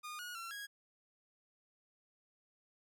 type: tone with pitch steps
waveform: sawtooth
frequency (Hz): 1221 / 1449 / 1357 / 1648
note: D#6 / F#6 / E6 / G#6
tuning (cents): -33 / -37 / +50 / -14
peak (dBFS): -40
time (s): 0.03-0.67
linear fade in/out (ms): 20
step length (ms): 160
effects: none